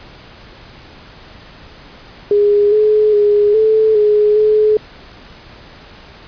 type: tone with pitch steps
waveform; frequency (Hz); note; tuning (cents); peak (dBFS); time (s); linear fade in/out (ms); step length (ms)
sine; 411.4 / 426.1 / 414.2 / 436.7 / 420.4 / 427.5; G#4 / G#4 / G#4 / A4 / G#4 / A4; -16 / +44 / -5 / -13 / +21 / -50; -8; 2.31-4.77; 2; 410
effects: pink hiss -39 dBFS RMS until 6.27 s + resampled to 11025 Hz